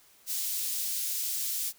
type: high-pass noise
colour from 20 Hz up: white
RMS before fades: -32 dBFS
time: 0.26-1.73 s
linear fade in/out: 50 ms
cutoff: 4400 Hz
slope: 12 dB/octave
effects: white hiss -60 dBFS RMS until 1.78 s